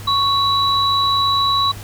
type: tone pair together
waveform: sine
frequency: 1108.7 / 3923 Hz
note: C#6 / B7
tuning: 0 / -12 cents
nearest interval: octave + minor seventh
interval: 2188 cents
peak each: -16 / -17 dBFS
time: 0.07-1.72 s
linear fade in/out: 10 ms
effects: added 101 Hz sine -32 dBFS peak until 1.83 s + pink hiss -37 dBFS RMS until 1.83 s